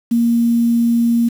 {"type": "tone with quantisation", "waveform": "sine", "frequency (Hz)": 234.1, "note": "A#3", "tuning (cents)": 8, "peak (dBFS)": -11, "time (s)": [0.11, 1.29], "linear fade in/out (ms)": 10, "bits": 6, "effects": []}